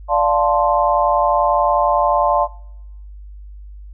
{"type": "chord", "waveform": "sine", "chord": "D minor seventh", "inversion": "none", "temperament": "equal", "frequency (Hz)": [587.3, 698.5, 880, 1046.5], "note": ["D5", "F5", "A5", "C6"], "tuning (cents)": [0, 0, 0, 0], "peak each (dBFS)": -18, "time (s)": [0.08, 2.48], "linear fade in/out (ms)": 50, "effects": ["noise-tail reverb RT60 0.9 s tail -24 dB re dry", "added 50 Hz sine -33 dBFS peak until 3.93 s"]}